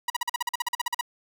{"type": "tone bursts", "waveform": "sawtooth", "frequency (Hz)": 966, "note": "B5", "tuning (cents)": -39, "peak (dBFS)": -20, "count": 15, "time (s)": [0.08, 1.011], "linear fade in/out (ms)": 5, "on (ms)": 21, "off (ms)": 44, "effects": []}